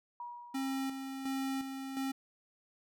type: tone with exponential decay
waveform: sine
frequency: 960 Hz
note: B5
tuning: 49 cents flat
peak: -39 dBFS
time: 0.2-1.35 s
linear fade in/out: 2 ms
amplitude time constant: 250 ms
type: tone with tremolo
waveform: square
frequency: 268.3 Hz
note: C4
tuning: 44 cents sharp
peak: -34 dBFS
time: 0.54-2.12 s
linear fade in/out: 10 ms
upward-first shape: square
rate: 1.4 Hz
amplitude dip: 50%
effects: none